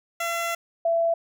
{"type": "tone pair in turn", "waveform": ["15% pulse", "sine"], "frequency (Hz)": [678, 669.1], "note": ["E5", "E5"], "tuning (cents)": [49, 26], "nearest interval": "unison", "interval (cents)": 23, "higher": "first", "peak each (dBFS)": -19, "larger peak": "neither", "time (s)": [[0.2, 0.55], [0.85, 1.14]], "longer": "first", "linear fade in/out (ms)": 5, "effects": []}